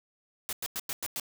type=noise bursts; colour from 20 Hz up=white; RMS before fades=-34 dBFS; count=6; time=0.49-1.198 s; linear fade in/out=0 ms; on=38 ms; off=96 ms; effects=none